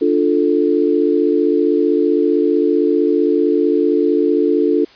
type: chord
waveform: sine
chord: D minor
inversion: none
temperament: equal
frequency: 293.7 / 349.2 / 440 Hz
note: D4 / F4 / A4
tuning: 0 / 0 / 0 cents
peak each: -16 dBFS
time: 0.01-4.85 s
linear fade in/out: 10 ms
effects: white hiss -45 dBFS RMS until 4.95 s + resampled to 11025 Hz